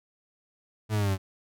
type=exponential sweep; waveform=40% pulse; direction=down; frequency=110 to 93.6 Hz; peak=-23 dBFS; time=0.89-1.18 s; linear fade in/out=50 ms; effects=none